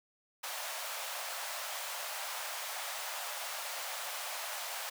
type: high-pass noise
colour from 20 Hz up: pink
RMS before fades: -40 dBFS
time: 0.43-4.9 s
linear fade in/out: 10 ms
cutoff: 580 Hz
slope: 48 dB/octave
effects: none